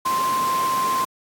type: tone in noise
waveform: sine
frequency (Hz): 1046.5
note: C6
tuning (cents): 0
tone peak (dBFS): -19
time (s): 0.05-1.05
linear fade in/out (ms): 10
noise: pink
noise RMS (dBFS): -29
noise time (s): 0.05-1.05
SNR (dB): +7
effects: high-pass 200 Hz 12 dB/octave + AAC 64 kbps